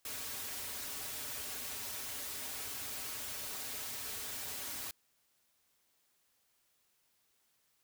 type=noise with comb filter; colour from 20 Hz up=white; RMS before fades=-42 dBFS; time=0.05-4.91 s; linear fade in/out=2 ms; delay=5.8 ms; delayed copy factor=-1; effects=white hiss -75 dBFS RMS until 7.83 s